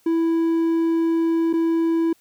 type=tone with dropouts; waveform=triangle; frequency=329.9 Hz; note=E4; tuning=1 cent sharp; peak=-15 dBFS; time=0.06-2.13 s; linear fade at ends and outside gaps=5 ms; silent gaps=1.53-1.536 s; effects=white hiss -60 dBFS RMS until 2.2 s